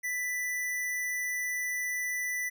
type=tone; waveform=square; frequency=1983 Hz; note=B6; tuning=7 cents sharp; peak=-31 dBFS; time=0.03-2.5 s; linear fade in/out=20 ms; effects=none